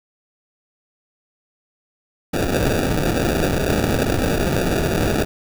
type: noise with sample-and-hold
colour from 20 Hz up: white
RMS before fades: -19 dBFS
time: 2.33-5.25 s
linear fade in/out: 10 ms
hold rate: 1050 Hz
effects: none